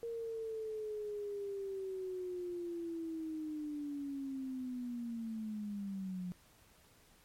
sine linear sweep, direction down, 466.2 to 177.4 Hz, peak -38 dBFS, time 0.03-6.32 s, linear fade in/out 0 ms, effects pink hiss -65 dBFS RMS until 7.24 s + MP3 64 kbps

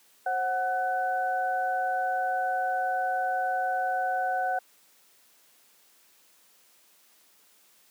sine tone cluster, 531 / 741 / 1504 Hz, C5 / F#5 / F#6, +25 / +2 / +28 cents, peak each -35 / -26 / -33 dBFS, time 0.26-4.59 s, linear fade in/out 5 ms, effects white hiss -61 dBFS RMS until 7.9 s + high-pass 200 Hz 12 dB/octave

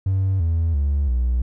triangle tone with pitch steps, 95.9 / 82.53 / 71.02 / 61.12 Hz, G2 / E2 / C#2 / B1, -37 / +3 / +43 / -17 cents, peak -14 dBFS, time 0.06-1.42 s, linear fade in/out 5 ms, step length 340 ms, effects tanh soft clip ceiling -12 dBFS

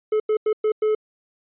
triangle tone bursts at uneven times, 430 Hz, A4, 40 cents flat, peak -15 dBFS, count 5, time 0.12-0.2 / 0.29-0.37 / 0.46-0.53 / 0.64-0.72 / 0.82-0.95 s, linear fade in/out 5 ms, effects resampled to 8000 Hz

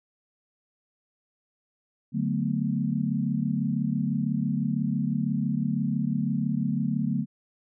sine chord, B minor seventh, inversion first, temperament equal with one note detuned, 146.83 / 185 / 220.9 / 246.9 Hz, D3 / F#3 / A3 / B3, 0 / 0 / +7 / 0 cents, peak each -29 / -30 / -28 / -31 dBFS, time 2.12-7.26 s, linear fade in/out 50 ms, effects none

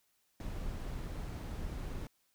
brown noise, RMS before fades -40 dBFS, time 0.4-2.07 s, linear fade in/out 2 ms, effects white hiss -75 dBFS RMS until 2.34 s

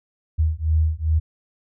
sine beating tone pair, 77.78 / 80.28 Hz, D#2 / E2, 0 / -45 cents, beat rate 2.5 Hz, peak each -20 dBFS, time 0.38-1.2 s, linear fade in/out 20 ms, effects none

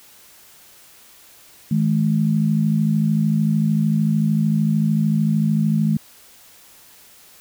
sine tone pair together, 159.27 / 212.6 Hz, D#3 / G#3, +41 / +41 cents, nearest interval perfect fourth, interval 500 cents, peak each -18 dBFS, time 1.71-5.97 s, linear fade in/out 5 ms, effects white hiss -48 dBFS RMS until 7.4 s

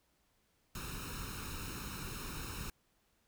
pink noise with comb filter, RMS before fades -43 dBFS, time 0.75-2.7 s, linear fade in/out 2 ms, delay 0.75 ms, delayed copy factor +0.75, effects pink hiss -75 dBFS RMS until 3.27 s

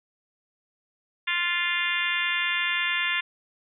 harmonic tone, 349.2 Hz, F4, in tune, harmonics 3 / 4 / 5 / 6 / 7 / 8 / 9 / 10, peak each -35 / -35 / -29 / -29 / -32 / -31 / -38 / -33 dBFS, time 1.27-3.21 s, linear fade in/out 10 ms, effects none

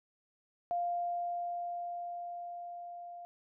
sine tone with level ramp, 698.5 Hz, F5, in tune, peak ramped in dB -30 to -44 dBFS, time 0.71-3.25 s, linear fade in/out 0 ms, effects none

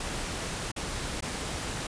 pink noise with dropouts, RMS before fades -34 dBFS, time 0-1.87 s, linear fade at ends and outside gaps 5 ms, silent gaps 0.717-0.762 / 1.208-1.223 s, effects resampled to 22050 Hz

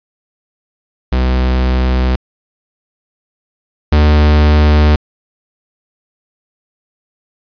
45% pulse tone pair in turn, 63.4 / 75.16 Hz, B1 / D2, +46 / +41 cents, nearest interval minor third, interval 295 cents, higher second, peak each -10 / -6 dBFS, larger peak second, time 1.12-2.16 / 3.92-4.96 s, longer neither, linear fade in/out 5 ms, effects resampled to 11025 Hz + 7-bit

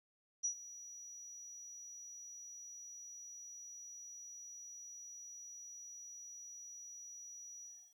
sine tone with ADSR envelope, 5830 Hz, F#8, 26 cents flat, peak -32 dBFS, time 0.43-7.95 s, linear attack 20 ms, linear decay 90 ms, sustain -17 dB, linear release 310 ms, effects 12-bit

